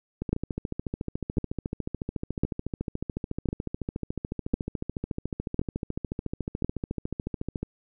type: two click trains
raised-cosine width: 3 ms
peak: -10 / -17 dBFS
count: 7 / 104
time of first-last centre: 0.33-6.646 / 0.22-7.63 s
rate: 0.95 / 13.9 Hz
effects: none